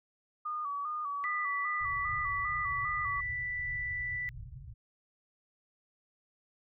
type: tone with vibrato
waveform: sine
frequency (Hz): 1179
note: D6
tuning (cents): +6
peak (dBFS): -33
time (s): 0.45-3.21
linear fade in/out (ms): 10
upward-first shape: square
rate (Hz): 2.5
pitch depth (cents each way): 61
type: tone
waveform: sine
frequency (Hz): 1975.5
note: B6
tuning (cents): 0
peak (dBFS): -33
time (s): 1.24-4.29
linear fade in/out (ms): 0
type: low-pass noise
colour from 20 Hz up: white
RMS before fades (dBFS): -46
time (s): 1.8-4.74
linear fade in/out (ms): 10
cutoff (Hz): 140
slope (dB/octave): 96
effects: none